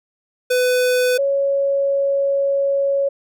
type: tone pair in turn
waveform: square / sine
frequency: 500 / 555.1 Hz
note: B4 / C#5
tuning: +21 / +2 cents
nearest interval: major second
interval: 181 cents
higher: second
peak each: -15 dBFS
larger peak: neither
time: 0.5-1.18 / 1.18-3.09 s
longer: second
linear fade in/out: 10 ms
effects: none